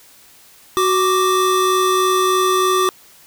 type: tone pair together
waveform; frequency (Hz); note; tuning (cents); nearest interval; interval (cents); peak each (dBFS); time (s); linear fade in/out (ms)
square; 371.6 / 1178; F#4 / D6; +7 / +5; octave + minor sixth; 1998; -17; 0.77-2.89; 0
effects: white hiss -47 dBFS RMS until 3.26 s